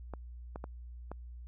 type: clicks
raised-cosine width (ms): 1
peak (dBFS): -27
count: 4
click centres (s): 0.137 / 0.559 / 0.641 / 1.116
effects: added 60 Hz sine -44 dBFS peak until 1.47 s